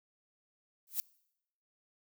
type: noise with exponential growth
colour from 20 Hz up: violet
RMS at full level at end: -29 dBFS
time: 0.87-1 s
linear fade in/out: 1 ms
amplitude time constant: 27 ms
effects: noise-tail reverb RT60 0.8 s tail -24 dB re dry